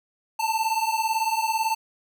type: beating tone pair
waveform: square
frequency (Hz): 880 / 898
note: A5 / A5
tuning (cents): 0 / +35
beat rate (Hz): 18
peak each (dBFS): -26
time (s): 0.39-1.75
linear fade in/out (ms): 10
effects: none